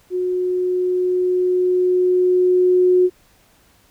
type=tone with level ramp; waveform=sine; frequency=363.8 Hz; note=F#4; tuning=29 cents flat; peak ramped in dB=-18 to -10 dBFS; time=0.1-3.1 s; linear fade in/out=50 ms; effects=pink hiss -55 dBFS RMS until 3.9 s